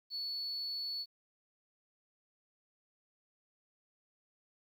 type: tone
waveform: sine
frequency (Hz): 4426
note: C#8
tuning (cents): -3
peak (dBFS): -35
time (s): 0.1-1.06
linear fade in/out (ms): 50
effects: tanh soft clip ceiling -33 dBFS + 11-bit